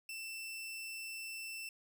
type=tone; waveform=sawtooth; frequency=2670 Hz; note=E7; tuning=22 cents sharp; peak=-39 dBFS; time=0.09-1.69 s; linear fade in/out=2 ms; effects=none